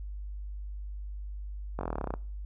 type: slowing click train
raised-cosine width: 1 ms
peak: -19 dBFS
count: 14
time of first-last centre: 1.79-2.139 s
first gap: 21 ms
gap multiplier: 1.04
effects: noise-tail reverb RT60 0.5 s tail -24 dB re dry + added 50 Hz sine -36 dBFS peak until 2.45 s